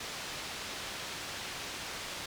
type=low-pass noise; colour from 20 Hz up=white; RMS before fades=-41 dBFS; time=0-2.26 s; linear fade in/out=5 ms; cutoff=4700 Hz; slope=12 dB/octave; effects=none